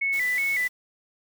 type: tone with vibrato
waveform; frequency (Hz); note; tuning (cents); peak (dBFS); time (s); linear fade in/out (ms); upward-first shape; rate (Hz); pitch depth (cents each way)
sine; 2093; C7; 0; -22; 0.01-0.68; 10; square; 2.7; 88
type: noise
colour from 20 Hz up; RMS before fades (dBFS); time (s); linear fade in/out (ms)
white; -40; 0.12-0.69; 20
effects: none